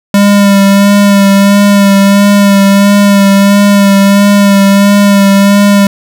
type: tone with vibrato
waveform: square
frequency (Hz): 200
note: G3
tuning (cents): +35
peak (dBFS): -3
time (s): 0.14-5.87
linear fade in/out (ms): 2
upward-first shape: sine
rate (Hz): 1.5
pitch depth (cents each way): 24
effects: none